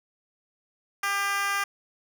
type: tone with high-pass filter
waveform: 10% pulse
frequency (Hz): 399.4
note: G4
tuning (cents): +32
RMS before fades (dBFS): -27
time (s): 1.03-1.64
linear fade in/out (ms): 5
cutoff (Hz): 1200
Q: 1.5
effects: none